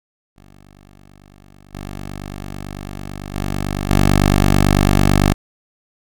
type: tone with level steps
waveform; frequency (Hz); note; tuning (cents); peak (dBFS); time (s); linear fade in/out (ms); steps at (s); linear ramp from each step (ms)
10% pulse; 49; G1; 0; -36 / -20 / -12 / -3; 0.36-5.34; 10; 1.73 / 3.34 / 3.9; 5
effects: none